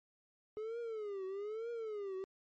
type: tone with vibrato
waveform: triangle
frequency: 422.2 Hz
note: G#4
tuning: 29 cents sharp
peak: -37 dBFS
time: 0.57-2.24 s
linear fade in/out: 0 ms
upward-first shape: triangle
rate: 1.1 Hz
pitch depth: 210 cents each way
effects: MP3 32 kbps